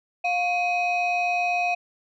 sine tone pair together, 709.2 / 2517 Hz, F5 / D#7, +26 / +19 cents, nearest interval octave + minor seventh, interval 2193 cents, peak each -21 / -23 dBFS, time 0.24-1.75 s, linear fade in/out 10 ms, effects tanh soft clip ceiling -18 dBFS

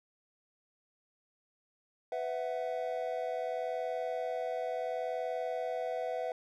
triangle chord, B suspended fourth, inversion none, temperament equal with one note detuned, 500.2 / 659.3 / 740 Hz, B4 / E5 / F#5, +22 / 0 / 0 cents, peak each -35 / -35 / -37 dBFS, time 2.12-6.32 s, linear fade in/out 2 ms, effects none

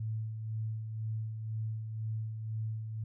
sine tone with tremolo, 110 Hz, A2, in tune, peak -32 dBFS, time 0-3.04 s, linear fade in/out 5 ms, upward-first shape sine, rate 2 Hz, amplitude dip 45%, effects none

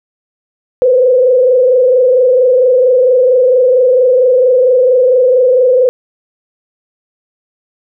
sine tone with frequency modulation, 506 Hz, B4, 42 cents sharp, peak -5 dBFS, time 0.82-5.89 s, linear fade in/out 0 ms, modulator 24.4 Hz, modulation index 0.91, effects none

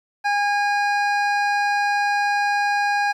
25% pulse tone, 817 Hz, G#5, 29 cents flat, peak -14 dBFS, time 0.24-3.13 s, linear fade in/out 20 ms, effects low-pass 4000 Hz 12 dB/octave + 9-bit

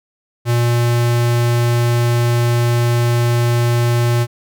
square tone, 119.3 Hz, A#2, 41 cents sharp, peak -13 dBFS, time 0.45-4.27 s, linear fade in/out 50 ms, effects none

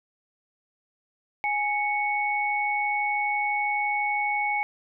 sine tone pair together, 830.6 / 2217 Hz, G#5 / C#7, 0 / 0 cents, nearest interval octave + perfect fourth, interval 1700 cents, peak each -26 dBFS, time 1.44-4.63 s, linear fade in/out 0 ms, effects none

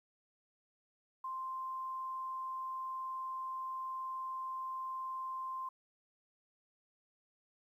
sine tone, 1046.5 Hz, C6, in tune, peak -38 dBFS, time 1.24-5.69 s, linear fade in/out 5 ms, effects 12-bit

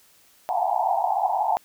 pink band-pass noise, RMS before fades -23 dBFS, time 0.49-1.57 s, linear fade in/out 0 ms, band 690 to 920 Hz, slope 96 dB/octave, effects white hiss -57 dBFS RMS until 1.64 s

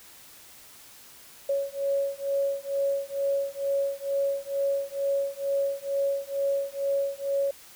sine beating tone pair, 554.4 / 556.6 Hz, C#5 / C#5, 0 / +7 cents, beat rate 2.2 Hz, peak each -28 dBFS, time 1.49-7.51 s, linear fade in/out 5 ms, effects white hiss -50 dBFS RMS until 7.75 s

